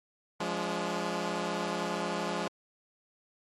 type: chord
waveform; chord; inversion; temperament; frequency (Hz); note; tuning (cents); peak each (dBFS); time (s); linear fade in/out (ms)
10% pulse; D diminished; first; equal with one note detuned; 174.61 / 207.7 / 287.5; F3 / Ab3 / D4; 0 / 0 / -37; -26 / -26 / -30; 0.4-2.48; 5
effects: low-pass 7000 Hz 12 dB/octave + MP3 64 kbps